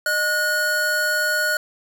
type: tone pair together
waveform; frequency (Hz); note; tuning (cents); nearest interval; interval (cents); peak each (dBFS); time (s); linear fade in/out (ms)
square; 610.9 / 1453; D#5 / F#6; -32 / -32; octave + minor third; 1500; -27 / -20; 0.06-1.57; 2
effects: none